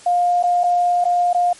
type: tone with dropouts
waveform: sine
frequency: 707 Hz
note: F5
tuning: 21 cents sharp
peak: -13 dBFS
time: 0.06-1.53 s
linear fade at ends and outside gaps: 5 ms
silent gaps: 0.428-0.436 / 0.635-0.639 / 1.042-1.052 / 1.331-1.346 s
effects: white hiss -43 dBFS RMS until 1.59 s + MP3 48 kbps